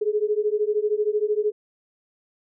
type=beating tone pair; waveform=sine; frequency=415.3 / 428.3 Hz; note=G#4 / A4; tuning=0 / -47 cents; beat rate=13 Hz; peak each=-23 / -23 dBFS; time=0.01-1.52 s; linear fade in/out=10 ms; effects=none